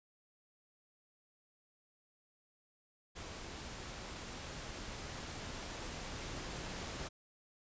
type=noise with level ramp; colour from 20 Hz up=pink; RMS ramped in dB=-47 to -43 dBFS; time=3.15-7.09 s; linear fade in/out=20 ms; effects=resampled to 16000 Hz